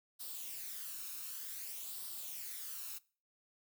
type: noise with flanger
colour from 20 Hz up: blue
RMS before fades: -45 dBFS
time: 0.19-2.99 s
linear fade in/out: 20 ms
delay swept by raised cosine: 0.22 to 0.76 ms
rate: 0.54 Hz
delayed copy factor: +0.55
effects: noise-tail reverb RT60 0.4 s tail -22 dB re dry